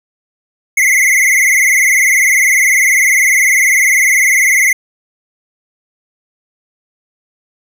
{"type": "tone with vibrato", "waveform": "square", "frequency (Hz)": 2093, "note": "C7", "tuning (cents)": 0, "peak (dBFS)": -8, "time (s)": [0.77, 4.73], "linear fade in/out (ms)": 5, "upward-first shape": "triangle", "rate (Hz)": 20, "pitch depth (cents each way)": 120, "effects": []}